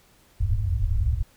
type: low-pass noise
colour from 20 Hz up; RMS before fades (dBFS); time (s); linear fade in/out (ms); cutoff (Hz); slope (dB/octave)
white; -23; 0.4-1.23; 10; 110; 96
effects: pink hiss -58 dBFS RMS until 1.36 s